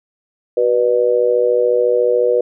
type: tone with amplitude modulation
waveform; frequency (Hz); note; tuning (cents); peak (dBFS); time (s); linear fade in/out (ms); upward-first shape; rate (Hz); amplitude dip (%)
sine; 488.2; B4; -20; -7; 0.57-2.41; 5; sine; 114; 95
effects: none